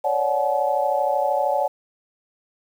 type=chord; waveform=sine; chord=D major seventh; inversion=third; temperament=equal with one note detuned; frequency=554.4 / 587.3 / 740 / 857.4 Hz; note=C#5 / D5 / F#5 / A5; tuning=0 / 0 / 0 / -45 cents; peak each=-24 dBFS; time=0.04-1.68 s; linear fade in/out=10 ms; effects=8-bit